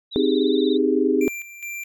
sine tone with vibrato, 3758 Hz, A#7, 13 cents sharp, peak -31 dBFS, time 0.11-0.78 s, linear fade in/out 20 ms, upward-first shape sine, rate 17 Hz, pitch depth 84 cents each way
sine chord, Ab major seventh, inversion first, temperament equal, 261.6 / 311.1 / 392 / 415.3 Hz, C4 / Eb4 / G4 / Ab4, 0 / 0 / 0 / 0 cents, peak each -22 dBFS, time 0.16-1.28 s, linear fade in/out 0 ms
square tone with tremolo, 2362 Hz, D7, 9 cents sharp, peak -30 dBFS, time 1.21-1.84 s, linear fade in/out 2 ms, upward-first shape square, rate 2.4 Hz, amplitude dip 65%
effects none

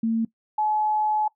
sine tone pair in turn, 226.1 / 853.6 Hz, A3 / G#5, +47 / +47 cents, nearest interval octave + major seventh, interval 2300 cents, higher second, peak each -20 / -20 dBFS, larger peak neither, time 0.03-0.25 / 0.58-1.28 s, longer second, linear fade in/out 5 ms, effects noise-tail reverb RT60 0.1 s tail -20 dB re dry

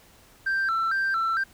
sine tone with vibrato, 1451 Hz, F#6, 34 cents flat, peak -20 dBFS, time 0.46-1.44 s, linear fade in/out 10 ms, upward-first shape square, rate 2.2 Hz, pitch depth 140 cents each way, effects tanh soft clip ceiling -21 dBFS + pink hiss -55 dBFS RMS until 1.53 s

